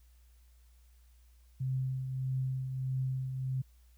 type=tone with tremolo; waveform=sine; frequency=130.81 Hz; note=C3; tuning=in tune; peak=-29 dBFS; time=1.6-3.62 s; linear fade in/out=10 ms; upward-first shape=triangle; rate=1.6 Hz; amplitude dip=50%; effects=added 60 Hz sine -58 dBFS peak until 3.97 s + white hiss -72 dBFS RMS until 3.97 s